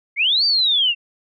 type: linear two-way sweep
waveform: sine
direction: up then down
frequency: 2075 to 4699 to 2679 Hz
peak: -14 dBFS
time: 0.16-0.95 s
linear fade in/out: 50 ms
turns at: 0.45 s
effects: none